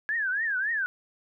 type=tone with vibrato; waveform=sine; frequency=1661.2 Hz; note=G#6; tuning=in tune; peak=-25 dBFS; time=0.09-0.86 s; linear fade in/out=0 ms; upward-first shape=triangle; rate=3.6 Hz; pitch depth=230 cents each way; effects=none